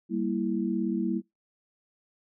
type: chord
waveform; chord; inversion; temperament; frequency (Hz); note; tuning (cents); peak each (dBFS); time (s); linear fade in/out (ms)
sine; E diminished; first; equal; 196 / 233.1 / 329.6; G3 / Bb3 / E4; 0 / 0 / 0; -30; 0.09-1.22; 50
effects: noise-tail reverb RT60 0.2 s tail -26 dB re dry